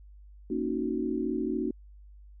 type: chord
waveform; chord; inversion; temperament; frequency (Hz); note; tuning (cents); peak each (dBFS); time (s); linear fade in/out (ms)
sine; D# minor seventh; second; equal; 233.1 / 277.2 / 311.1 / 370; A#3 / C#4 / D#4 / F#4; 0 / 0 / 0 / 0; -33; 0.5-1.71; 5
effects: added 50 Hz sine -48 dBFS peak until 2.4 s